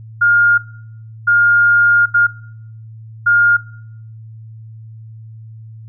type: tone bursts at uneven times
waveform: sine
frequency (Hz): 1415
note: F6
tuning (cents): +22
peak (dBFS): -8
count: 4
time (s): 0.21-0.58 / 1.27-2.06 / 2.14-2.27 / 3.26-3.57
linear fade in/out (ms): 10
effects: noise-tail reverb RT60 0.7 s tail -22 dB re dry + added 111 Hz sine -32 dBFS peak until 5.88 s